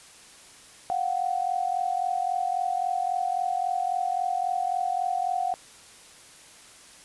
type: tone pair together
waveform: sine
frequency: 712.3 / 756 Hz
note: F5 / F#5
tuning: +34 / +37 cents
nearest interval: minor second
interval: 103 cents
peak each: -27 dBFS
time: 0.9-5.54 s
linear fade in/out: 0 ms
effects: white hiss -50 dBFS RMS until 7.04 s + resampled to 24000 Hz